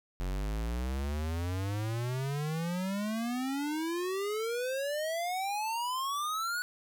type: exponential sweep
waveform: square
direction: up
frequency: 44.33 to 1480 Hz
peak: -32 dBFS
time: 0.2-6.62 s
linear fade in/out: 0 ms
effects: 11-bit